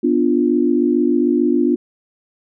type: chord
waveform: sine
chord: B diminished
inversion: none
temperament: equal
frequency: 246.9 / 293.7 / 349.2 Hz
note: B3 / D4 / F4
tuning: 0 / 0 / 0 cents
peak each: -17 dBFS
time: 0.03-1.76 s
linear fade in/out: 10 ms
effects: none